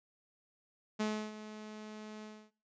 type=tone with ADSR envelope; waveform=sawtooth; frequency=214.3 Hz; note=A3; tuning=45 cents flat; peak=-27 dBFS; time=0.99-2.51 s; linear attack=16 ms; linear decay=310 ms; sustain=-14 dB; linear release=280 ms; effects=noise-tail reverb RT60 0.4 s tail -22 dB re dry + resampled to 16000 Hz